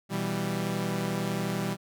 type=chord; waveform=sawtooth; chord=E minor; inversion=second; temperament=equal; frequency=123.47 / 164.81 / 196 Hz; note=B2 / E3 / G3; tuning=0 / 0 / 0 cents; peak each=-31 / -29 / -27 dBFS; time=0.09-1.77 s; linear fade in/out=50 ms; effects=none